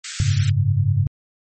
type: high-pass noise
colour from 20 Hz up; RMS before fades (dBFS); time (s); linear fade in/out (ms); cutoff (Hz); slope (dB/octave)
white; -28; 0.04-0.5; 5; 1300; 96
type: chord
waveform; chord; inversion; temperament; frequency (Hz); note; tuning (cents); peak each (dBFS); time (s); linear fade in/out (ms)
sine; F# suspended second; none; equal with one note detuned; 93.79 / 103.83 / 138.59; F#2 / G#2 / C#3; +24 / 0 / 0; -21 / -18 / -20; 0.2-1.07; 0
effects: MP3 32 kbps